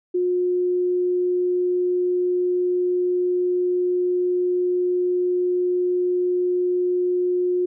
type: tone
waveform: sine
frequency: 359.4 Hz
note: F4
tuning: 50 cents sharp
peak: -18 dBFS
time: 0.14-7.66 s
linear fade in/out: 10 ms
effects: none